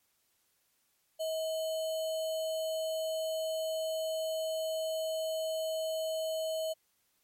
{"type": "tone with sample-and-hold", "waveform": "sine", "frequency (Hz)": 639, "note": "D#5", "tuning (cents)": 46, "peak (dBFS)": -31, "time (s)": [1.19, 6.74], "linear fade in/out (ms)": 20, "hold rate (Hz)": 3675, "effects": ["white hiss -74 dBFS RMS until 7.23 s", "MP3 64 kbps"]}